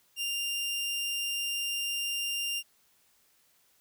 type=tone; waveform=sawtooth; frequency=2794 Hz; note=F7; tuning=in tune; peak=-27 dBFS; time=0.16-2.63 s; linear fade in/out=50 ms; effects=white hiss -67 dBFS RMS until 3.8 s